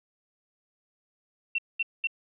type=tone bursts; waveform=sine; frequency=2711 Hz; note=E7; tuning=48 cents sharp; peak=-24 dBFS; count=3; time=1.55-2.072 s; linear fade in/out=5 ms; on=34 ms; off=210 ms; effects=none